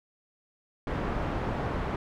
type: low-pass noise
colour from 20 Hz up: pink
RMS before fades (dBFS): -31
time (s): 0.87-1.96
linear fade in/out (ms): 2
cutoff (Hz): 1400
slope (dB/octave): 12
effects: none